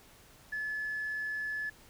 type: tone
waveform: sine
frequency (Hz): 1721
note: A6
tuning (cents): -39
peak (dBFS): -32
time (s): 0.52-1.7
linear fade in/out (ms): 10
effects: tanh soft clip ceiling -29 dBFS + pink hiss -58 dBFS RMS until 1.89 s